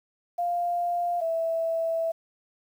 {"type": "tone pair in turn", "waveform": "sine", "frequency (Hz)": [698.5, 657.8], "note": ["F5", "E5"], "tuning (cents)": [0, -4], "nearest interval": "minor second", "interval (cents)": 104, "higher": "first", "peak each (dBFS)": -24, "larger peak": "neither", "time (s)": [[0.38, 1.21], [1.21, 2.12]], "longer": "second", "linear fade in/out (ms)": 10, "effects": ["9-bit"]}